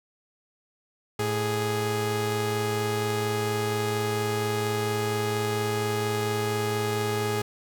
sawtooth tone pair together, 110 / 415.7 Hz, A2 / G#4, 0 / +2 cents, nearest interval octave + major seventh, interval 2302 cents, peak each -25 / -23 dBFS, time 1.19-7.42 s, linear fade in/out 5 ms, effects none

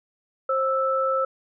sine tone pair together, 530.9 / 1318.5 Hz, C5 / E6, +25 / 0 cents, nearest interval octave + major third, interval 1575 cents, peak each -23 / -23 dBFS, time 0.49-1.25 s, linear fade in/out 5 ms, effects none

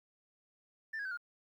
sine tone with pitch steps, 1778 / 1649.4 / 1530.1 / 1419.4 Hz, A6 / G#6 / G6 / F6, +18 / -12 / -42 / +28 cents, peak -35 dBFS, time 0.93-1.174 s, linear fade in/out 10 ms, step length 61 ms, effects tanh soft clip ceiling -35 dBFS + 12-bit

